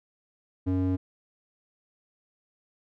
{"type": "tone with band-pass filter", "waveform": "square", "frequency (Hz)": 92.5, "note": "F#2", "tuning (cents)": 0, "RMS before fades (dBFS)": -26, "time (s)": [0.66, 0.97], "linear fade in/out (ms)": 20, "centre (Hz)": 220, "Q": 2.9, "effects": []}